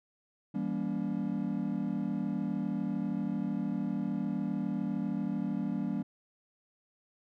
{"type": "chord", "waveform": "triangle", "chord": "E diminished seventh", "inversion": "none", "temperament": "just", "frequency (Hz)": [164.81, 197.78, 237.3, 284.8], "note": ["E3", "G3", "Bb3", "Db4"], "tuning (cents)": [0, 16, 31, 47], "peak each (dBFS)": [-37, -32, -34, -35], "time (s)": [0.54, 6.03], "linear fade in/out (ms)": 10, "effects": []}